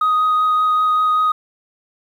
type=tone with vibrato; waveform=sine; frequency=1250 Hz; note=D#6; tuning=8 cents sharp; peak=-11 dBFS; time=0.01-1.32 s; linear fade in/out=5 ms; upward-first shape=triangle; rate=5.2 Hz; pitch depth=10 cents each way; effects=tanh soft clip ceiling -11 dBFS + 8-bit